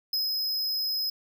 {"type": "tone with ADSR envelope", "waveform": "square", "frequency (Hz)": 5090, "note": "D#8", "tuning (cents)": 39, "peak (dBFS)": -25, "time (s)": [0.13, 1.1], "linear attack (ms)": 4, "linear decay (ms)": 150, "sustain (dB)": -2, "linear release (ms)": 5, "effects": []}